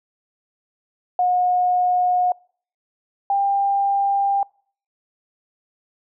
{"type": "tone pair in turn", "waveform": "sine", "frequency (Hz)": [723, 795.8], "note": ["F#5", "G5"], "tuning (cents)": [-40, 26], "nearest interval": "major second", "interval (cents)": 166, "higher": "second", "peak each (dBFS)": [-15, -16], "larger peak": "first", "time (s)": [[1.19, 2.32], [3.3, 4.43]], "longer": "neither", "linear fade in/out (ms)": 2, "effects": ["noise-tail reverb RT60 0.5 s tail -26 dB re dry"]}